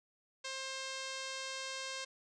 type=tone; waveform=5% pulse; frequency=530 Hz; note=C5; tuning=22 cents sharp; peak=-28 dBFS; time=0.44-2.05 s; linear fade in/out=10 ms; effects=resampled to 22050 Hz